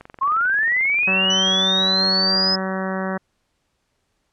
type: click train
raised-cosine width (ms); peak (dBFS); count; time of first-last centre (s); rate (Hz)
0.5; -24; 36; 0.01-1.566; 22.5
type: linear sweep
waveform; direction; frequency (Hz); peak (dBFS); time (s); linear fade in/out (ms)
sine; up; 1046.5 to 5120; -16; 0.21-2.56; 10
type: harmonic tone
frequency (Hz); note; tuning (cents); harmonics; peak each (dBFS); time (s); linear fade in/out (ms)
189.6; F#3; +43; 1 / 2 / 3 / 4 / 5 / 6 / 7 / 8 / 9 / 10; -25 / -31 / -29 / -33 / -35 / -34 / -36 / -34 / -36 / -37; 1.07-3.18; 10
type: tone with exponential decay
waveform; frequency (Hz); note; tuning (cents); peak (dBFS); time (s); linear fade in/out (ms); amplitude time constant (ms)
sine; 5890; F#8; -9; -25; 1.3-2.55; 5; 270
effects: pink hiss -70 dBFS RMS until 4.32 s + low-pass 9000 Hz 12 dB/octave